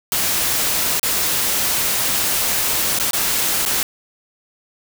white noise with dropouts, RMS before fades -19 dBFS, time 0.12-3.83 s, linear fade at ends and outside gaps 1 ms, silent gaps 0.996-1.03 / 2.988-2.998 / 3.11-3.132 / 3.652-3.66 s, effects none

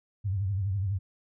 sine tone with vibrato, 97.6 Hz, G2, 7 cents flat, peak -26 dBFS, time 0.24-0.99 s, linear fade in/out 20 ms, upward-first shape triangle, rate 12 Hz, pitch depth 140 cents each way, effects none

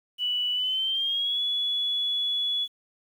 sine tone with pitch glide, 2960 to 3400 Hz, F#7 to G#7, 0 to +40 cents, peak -24 dBFS, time 0.18-2.68 s, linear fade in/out 50 ms, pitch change +240 cents, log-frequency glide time 0.53-1.41 s, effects 9-bit

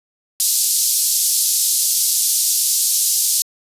white band-pass noise, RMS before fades -17 dBFS, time 0.4-3.42 s, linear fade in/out 0 ms, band 4500 to 13000 Hz, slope 24 dB/octave, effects resampled to 32000 Hz

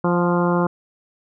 harmonic tone with a mistuned harmonic, 174.61 Hz, F3, in tune, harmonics 1 / 2 / 3 / 4 / 5 / 6 / 7 / 8, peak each -19 / -22 / -24 / -30 / -27 / -26 / -30 / -31 dBFS, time 0.04-0.67 s, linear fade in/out 5 ms, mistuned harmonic 4, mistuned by +29 cents, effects none

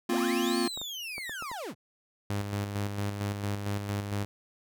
square chord, Bb suspended second, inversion none, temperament equal, 233.1 / 261.6 / 349.2 Hz, Bb3 / C4 / F4, 0 / 0 / 0 cents, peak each -32 / -32 / -30 dBFS, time 0.09-0.68 s, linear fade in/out 5 ms
35% pulse linear two-way sweep, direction up then down, 77.78 to 4539 to 77.78 Hz, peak -34 dBFS, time 0.09-1.75 s, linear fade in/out 50 ms, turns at 0.58 s
clicks, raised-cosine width 1 ms, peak -28 dBFS, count 6, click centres 0.775 / 0.815 / 1.181 / 1.295 / 1.424 / 1.515 s
sawtooth tone with tremolo, 101.5 Hz, G#2, 39 cents flat, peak -25 dBFS, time 2.3-4.25 s, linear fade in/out 0 ms, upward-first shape square, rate 4.4 Hz, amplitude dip 45%
effects none

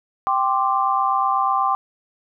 sine chord, G suspended fourth, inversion none, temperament equal, 784 / 1046.5 / 1174.7 Hz, G5 / C6 / D6, 0 / 0 / 0 cents, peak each -21 dBFS, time 0.27-1.75 s, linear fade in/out 0 ms, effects none

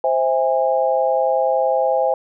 sine chord, C augmented, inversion none, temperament just, 523.3 / 654.1 / 817.6 Hz, C5 / E5 / G#5, 0 / -14 / -27 cents, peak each -18 / -20 / -20 dBFS, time 0.04-2.14 s, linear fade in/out 2 ms, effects none

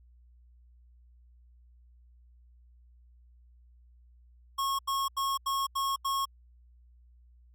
square tone bursts, 1092 Hz, C#6, 26 cents flat, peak -28 dBFS, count 6, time 4.58-6.255 s, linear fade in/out 10 ms, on 210 ms, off 83 ms, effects added 60 Hz sine -55 dBFS peak until 7.54 s + MP3 64 kbps

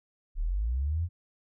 sine linear sweep, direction up, 32.7 to 89.6 Hz, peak -26 dBFS, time 0.35-1.09 s, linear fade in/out 50 ms, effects none

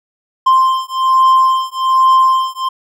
triangle beating tone pair, 1046.5 / 1047.7 Hz, C6 / C6, 0 / +2 cents, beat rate 1.2 Hz, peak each -10 dBFS, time 0.46-2.69 s, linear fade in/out 10 ms, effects none

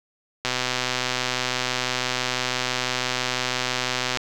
click train, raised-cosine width 0.2 ms, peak -6 dBFS, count 470, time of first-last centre 0.45-4.172 s, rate 126 Hz, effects 8-bit

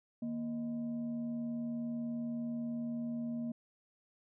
sine tone with frequency modulation, 234.6 Hz, A#3, 11 cents sharp, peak -35 dBFS, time 0.22-3.52 s, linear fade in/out 5 ms, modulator 389 Hz, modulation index 0.36, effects none

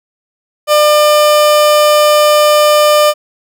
30% pulse tone, 600 Hz, D5, 37 cents sharp, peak -3 dBFS, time 0.67-3.14 s, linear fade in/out 50 ms, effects none

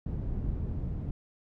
white low-pass noise, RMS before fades -33 dBFS, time 0.06-1.11 s, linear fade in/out 2 ms, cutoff 110 Hz, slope 12 dB/octave, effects none

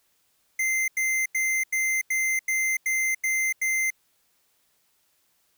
square tone bursts, 2080 Hz, C7, 11 cents flat, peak -23 dBFS, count 9, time 0.59-3.904 s, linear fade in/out 5 ms, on 290 ms, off 88 ms, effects white hiss -68 dBFS RMS until 5.57 s

